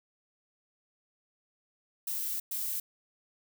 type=noise bursts at uneven times; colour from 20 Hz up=violet; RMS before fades=-34 dBFS; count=2; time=2.07-2.4 / 2.51-2.8 s; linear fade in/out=5 ms; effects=none